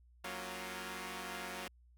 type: chord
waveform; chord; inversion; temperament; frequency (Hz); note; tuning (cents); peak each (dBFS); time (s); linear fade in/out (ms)
5% pulse; Gb major seventh; none; equal; 185 / 233.1 / 277.2 / 349.2; Gb3 / Bb3 / Db4 / F4; 0 / 0 / 0 / 0; -34 / -36 / -40 / -37; 0.24-1.68; 5
effects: added 60 Hz sine -61 dBFS peak until 1.97 s